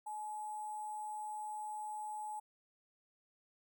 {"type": "tone with sample-and-hold", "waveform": "sine", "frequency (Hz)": 850, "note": "G#5", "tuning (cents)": 40, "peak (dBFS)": -40, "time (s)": [0.06, 2.4], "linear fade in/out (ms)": 10, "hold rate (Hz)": 8820, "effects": []}